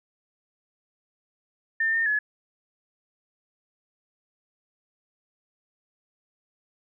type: tone with pitch steps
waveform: sine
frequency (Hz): 1799 / 1820 / 1702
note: A6 / A#6 / G#6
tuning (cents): +38 / -42 / +42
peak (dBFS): -21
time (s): 1.8-2.19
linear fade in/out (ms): 5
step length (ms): 130
effects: none